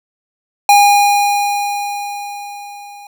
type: tone with level ramp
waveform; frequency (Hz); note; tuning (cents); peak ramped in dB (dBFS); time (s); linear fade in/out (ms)
square; 815; G#5; -33; -5 to -34; 0.69-3.07; 2
effects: none